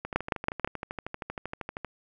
two click trains, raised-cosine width 0.5 ms, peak -19 / -9 dBFS, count 24 / 4, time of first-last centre 0.05-1.847 / 0.16-0.646 s, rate 12.8 / 6.17 Hz, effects none

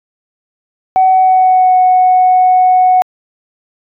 sine tone with pitch glide, 753 to 737.9 Hz, F#5 to F#5, +30 to -5 cents, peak -4 dBFS, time 0.96-3.02 s, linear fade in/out 0 ms, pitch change -35 cents, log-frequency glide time 1.1-1.77 s, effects tanh soft clip ceiling -1 dBFS

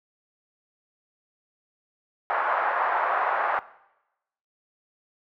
pink band-pass noise, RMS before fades -25 dBFS, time 2.3-3.59 s, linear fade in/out 0 ms, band 710 to 1500 Hz, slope 24 dB/octave, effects noise-tail reverb RT60 0.9 s tail -19 dB re dry

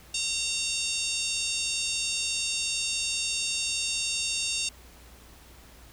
harmonic tone, 917 Hz, A#5, 29 cents flat, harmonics 3 / 4 / 5 / 6 / 7 / 8 / 9 / 10, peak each -33 / -34 / -35 / -36 / -36 / -37 / -38 / -38 dBFS, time 0.14-4.69 s, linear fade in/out 5 ms, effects added 60 Hz sine -53 dBFS peak until 5.92 s + pink hiss -53 dBFS RMS until 5.92 s

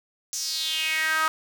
sawtooth tone with high-pass filter sweep, 316.1 Hz, D#4, 27 cents sharp, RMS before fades -26 dBFS, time 0.33-1.28 s, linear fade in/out 0 ms, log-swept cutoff 6400 to 1200 Hz, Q 4.6, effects none

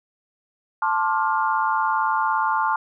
sine chord, D minor seventh, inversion second, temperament just, 881 / 1057.2 / 1174.7 / 1409.6 Hz, A5 / C6 / D6 / F6, +2 / +18 / 0 / +16 cents, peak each -22 / -24 / -27 / -26 dBFS, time 0.82-2.76 s, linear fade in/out 2 ms, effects none

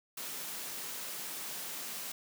white high-pass noise, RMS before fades -41 dBFS, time 0.17-2.12 s, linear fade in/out 5 ms, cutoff 140 Hz, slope 96 dB/octave, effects none

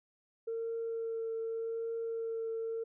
sine tone with vibrato, 454.8 Hz, A#4, 43 cents flat, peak -33 dBFS, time 0.47-2.84 s, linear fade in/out 10 ms, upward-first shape triangle, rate 0.85 Hz, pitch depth 14 cents each way, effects tanh soft clip ceiling -30 dBFS

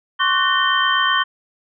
sine tone cluster, 1066 / 1134 / 1498 / 1825 / 3116 Hz, C6 / C#6 / F#6 / A#6 / G7, +32 / +39 / +21 / -37 / -11 cents, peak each -21 dBFS, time 0.19-1.24 s, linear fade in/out 20 ms, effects none

